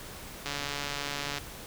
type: click train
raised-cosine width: 0.2 ms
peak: -16 dBFS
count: 133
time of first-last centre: 0.46-1.383 s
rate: 143 Hz
effects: pink hiss -44 dBFS RMS until 1.66 s